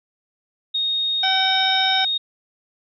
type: tone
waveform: sine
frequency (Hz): 3720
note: A#7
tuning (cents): -4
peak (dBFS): -19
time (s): 0.74-2.18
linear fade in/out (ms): 10
type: harmonic tone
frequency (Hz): 763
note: G5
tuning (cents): -47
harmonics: 1 / 2 / 3 / 4 / 5 / 7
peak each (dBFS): -22 / -25 / -27 / -28 / -29 / -30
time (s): 1.23-2.05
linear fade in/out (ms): 5
effects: none